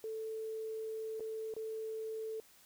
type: tone with dropouts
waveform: sine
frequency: 441.1 Hz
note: A4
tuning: 4 cents sharp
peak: -38 dBFS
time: 0.04-2.4 s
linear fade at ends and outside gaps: 1 ms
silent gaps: 1.197-1.205 / 1.539-1.565 s
effects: white hiss -63 dBFS RMS until 2.65 s